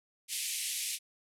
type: band-pass noise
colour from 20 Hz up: white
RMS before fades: -36 dBFS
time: 0.28-0.99 s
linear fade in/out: 50 ms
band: 2100 to 12000 Hz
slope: 48 dB/octave
effects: none